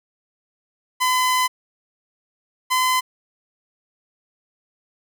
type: tone pair in turn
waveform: sawtooth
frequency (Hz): 1014 / 1021.1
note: B5 / C6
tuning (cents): +45 / -43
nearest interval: unison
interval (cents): 12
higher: second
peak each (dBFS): -13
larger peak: neither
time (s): 1-1.48 / 2.7-3.01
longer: first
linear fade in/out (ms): 20
effects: none